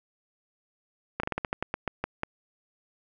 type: slowing click train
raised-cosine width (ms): 0.5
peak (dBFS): -13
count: 12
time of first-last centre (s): 1.2-2.234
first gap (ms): 34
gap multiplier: 1.19
effects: none